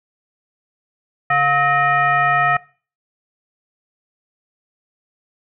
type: tone with frequency modulation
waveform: sine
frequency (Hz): 1285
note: E6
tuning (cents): -45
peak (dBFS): -13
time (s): 1.3-2.57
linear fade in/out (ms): 5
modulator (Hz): 573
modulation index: 1.3
effects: noise-tail reverb RT60 0.4 s tail -21 dB re dry